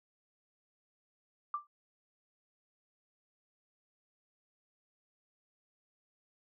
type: tone with exponential decay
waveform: sine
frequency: 1179 Hz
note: D6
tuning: 6 cents sharp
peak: -29 dBFS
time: 1.54-1.67 s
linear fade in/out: 2 ms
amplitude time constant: 27 ms
effects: none